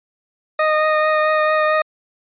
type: tone with vibrato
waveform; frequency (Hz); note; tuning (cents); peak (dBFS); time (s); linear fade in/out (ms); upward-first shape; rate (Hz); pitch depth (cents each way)
20% pulse; 618; D#5; -12; -9; 0.59-1.82; 5; triangle; 4.5; 14
effects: resampled to 8000 Hz